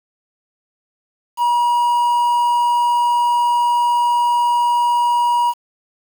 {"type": "tone with quantisation", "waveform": "triangle", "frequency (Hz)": 959, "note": "A#5", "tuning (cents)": 49, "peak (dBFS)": -11, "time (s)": [1.37, 5.54], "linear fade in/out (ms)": 50, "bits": 6, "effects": []}